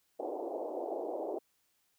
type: band-pass noise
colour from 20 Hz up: pink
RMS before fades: -38 dBFS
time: 0.19-1.39 s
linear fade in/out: 10 ms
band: 320 to 790 Hz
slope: 48 dB/octave
effects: white hiss -75 dBFS RMS until 1.98 s